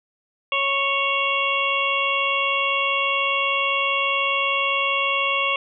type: harmonic tone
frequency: 553 Hz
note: C#5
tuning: 4 cents flat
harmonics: 1 / 2 / 4 / 5 / 6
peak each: -29 / -24 / -26 / -23 / -29 dBFS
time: 0.52-5.56 s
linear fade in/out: 2 ms
effects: none